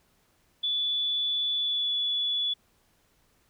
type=tone with pitch glide; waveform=sine; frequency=3456 to 3426 Hz; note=A7 to A7; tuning=-32 to -47 cents; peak=-25 dBFS; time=0.63-2.54 s; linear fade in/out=10 ms; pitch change=-15 cents; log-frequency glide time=1.56-1.91 s; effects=pink hiss -67 dBFS RMS until 3.49 s